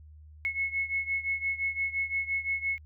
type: beating tone pair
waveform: sine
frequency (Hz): 2186 / 2191.8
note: C#7 / C#7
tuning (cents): -25 / -20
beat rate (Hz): 5.8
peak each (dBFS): -30 / -33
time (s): 0.45-2.78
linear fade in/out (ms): 0
effects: added 76 Hz sine -48 dBFS peak until 2.85 s